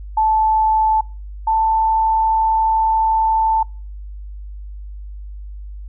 sine tone pair in turn, 874 / 885.7 Hz, A5 / A5, -12 / +11 cents, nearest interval unison, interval 23 cents, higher second, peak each -12 / -13 dBFS, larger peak first, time 0.17-1.01 / 1.47-3.63 s, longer second, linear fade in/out 5 ms, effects noise-tail reverb RT60 0.4 s tail -26 dB re dry + added 50 Hz sine -29 dBFS peak until 5.88 s

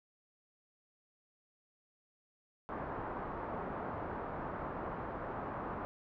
white low-pass noise, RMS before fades -41 dBFS, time 2.69-5.85 s, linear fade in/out 0 ms, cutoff 1200 Hz, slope 24 dB/octave, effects none

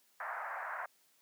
white band-pass noise, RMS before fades -41 dBFS, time 0.2-0.86 s, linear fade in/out 5 ms, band 620 to 1800 Hz, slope 48 dB/octave, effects white hiss -70 dBFS RMS until 1.21 s + high-pass 200 Hz 12 dB/octave

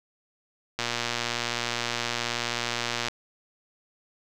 click train, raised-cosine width 0.2 ms, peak -10 dBFS, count 274, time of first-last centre 0.79-3.084 s, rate 119 Hz, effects none

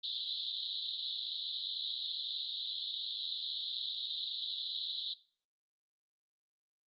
white band-pass noise, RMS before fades -39 dBFS, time 0.03-5.14 s, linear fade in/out 10 ms, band 3400 to 4100 Hz, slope 96 dB/octave, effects noise-tail reverb RT60 0.4 s tail -17 dB re dry + Opus 48 kbps

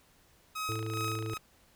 sawtooth tone with tremolo, 1269 Hz, D#6, 34 cents sharp, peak -29 dBFS, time 0.55-1.38 s, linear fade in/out 10 ms, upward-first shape sine, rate 2.5 Hz, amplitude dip 80%
harmonic tone, 110 Hz, A2, in tune, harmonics 1 / 3 / 4, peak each -35 / -40 / -41 dBFS, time 0.69-1.34 s, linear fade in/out 0 ms
click train, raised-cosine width 0.3 ms, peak -28 dBFS, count 19, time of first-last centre 0.72-1.37 s, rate 27.7 Hz
effects pink hiss -64 dBFS RMS until 1.75 s

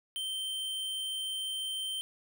square tone, 3117 Hz, G7, 11 cents flat, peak -34 dBFS, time 0.16-2.01 s, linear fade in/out 0 ms, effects none

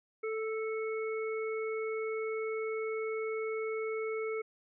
harmonic tone, 440 Hz, A4, in tune, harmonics 1 / 3 / 5, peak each -33 / -44 / -43 dBFS, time 0.23-4.42 s, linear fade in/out 10 ms, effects none

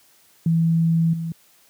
sine tone with level steps, 164.81 Hz, E3, in tune, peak -15 / -24 dBFS, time 0.46-1.32 s, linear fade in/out 2 ms, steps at 1.13 s, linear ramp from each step 5 ms, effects white hiss -56 dBFS RMS until 1.69 s + high-pass 80 Hz 12 dB/octave

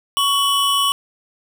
square tone pair together, 1118 / 2985 Hz, C#6 / F#7, +14 / +15 cents, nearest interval octave + perfect fourth, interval 1701 cents, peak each -19 / -18 dBFS, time 0.17-0.92 s, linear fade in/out 0 ms, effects none

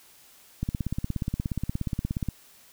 click train, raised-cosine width 5 ms, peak -15 dBFS, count 29, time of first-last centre 0.63-2.287 s, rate 16.9 Hz, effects white hiss -55 dBFS RMS until 2.72 s

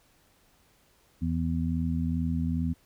harmonic tone, 82.4 Hz, E2, in tune, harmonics 1 / 2 / 3, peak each -30 / -30 / -30 dBFS, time 1.21-2.74 s, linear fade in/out 20 ms, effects pink hiss -64 dBFS RMS until 2.85 s

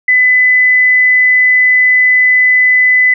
sine tone, 2006 Hz, B6, 26 cents sharp, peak -5 dBFS, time 0.08-3.14 s, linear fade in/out 5 ms, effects none

